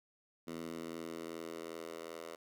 10% pulse tone with high-pass filter sweep, 82.6 Hz, E2, 4 cents sharp, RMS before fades -45 dBFS, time 0.47-2.36 s, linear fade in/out 10 ms, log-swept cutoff 230 to 540 Hz, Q 1.6, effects none

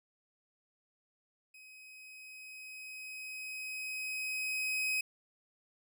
40% pulse tone with level ramp, 2529 Hz, D#7, 28 cents sharp, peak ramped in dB -52 to -29 dBFS, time 1.54-5.01 s, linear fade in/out 5 ms, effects none

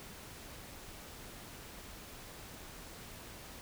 silence, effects pink hiss -50 dBFS RMS until 3.61 s

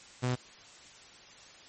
sawtooth tone, 125.2 Hz, B2, 24 cents sharp, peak -24 dBFS, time 0.22-0.36 s, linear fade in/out 20 ms, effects white hiss -53 dBFS RMS until 1.68 s + MP3 32 kbps

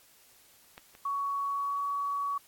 clicks, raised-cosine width 0.3 ms, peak -30 / -36 dBFS, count 2, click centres 0.779 / 0.951 s
sine tone with pitch glide, 1120 to 1129.7 Hz, C#6 to C#6, +18 to +32 cents, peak -29 dBFS, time 1.05-2.38 s, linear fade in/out 5 ms, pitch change +14 cents, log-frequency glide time 1.46-1.83 s
effects white hiss -60 dBFS RMS until 2.47 s + AAC 64 kbps

